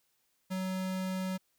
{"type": "tone", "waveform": "square", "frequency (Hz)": 187.2, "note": "F#3", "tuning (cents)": 20, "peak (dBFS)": -33, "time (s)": [0.5, 1.38], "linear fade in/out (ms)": 20, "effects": ["white hiss -75 dBFS RMS until 1.58 s"]}